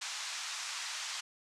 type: band-pass noise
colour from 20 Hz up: white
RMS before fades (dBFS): -40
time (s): 0.01-1.21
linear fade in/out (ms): 10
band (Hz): 890 to 7100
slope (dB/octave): 24
effects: low-pass 11000 Hz 12 dB/octave